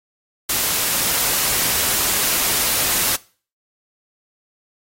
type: noise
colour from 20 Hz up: white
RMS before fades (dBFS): -19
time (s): 0.49-3.16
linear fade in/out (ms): 5
effects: noise-tail reverb RT60 0.4 s tail -21 dB re dry + AAC 48 kbps